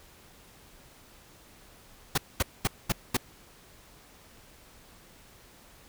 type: noise bursts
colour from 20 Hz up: pink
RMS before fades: -25 dBFS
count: 5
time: 2.15-3.17 s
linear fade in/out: 5 ms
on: 28 ms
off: 220 ms
effects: pink hiss -55 dBFS RMS until 5.88 s